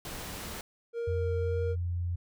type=noise; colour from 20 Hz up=pink; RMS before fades=-40 dBFS; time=0.05-0.61 s; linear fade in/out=2 ms
type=tone with vibrato; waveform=triangle; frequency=466.3 Hz; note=A#4; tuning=1 cent sharp; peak=-29 dBFS; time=0.93-1.76 s; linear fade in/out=50 ms; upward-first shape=triangle; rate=1.8 Hz; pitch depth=11 cents each way
type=tone; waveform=sine; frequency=87.31 Hz; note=F2; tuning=in tune; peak=-29 dBFS; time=1.07-2.16 s; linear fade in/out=10 ms
effects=none